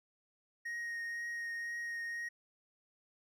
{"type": "tone with vibrato", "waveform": "triangle", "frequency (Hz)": 1870, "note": "A#6", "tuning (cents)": 5, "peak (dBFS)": -36, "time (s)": [0.65, 2.29], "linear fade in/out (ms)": 10, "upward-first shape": "triangle", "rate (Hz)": 2, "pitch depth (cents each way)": 13, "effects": []}